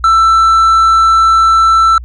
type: tone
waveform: triangle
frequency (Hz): 1331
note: E6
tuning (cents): +16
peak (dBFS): -3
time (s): 0.04-1.98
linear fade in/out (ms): 2
effects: added 60 Hz sine -24 dBFS peak until 2.04 s + resampled to 22050 Hz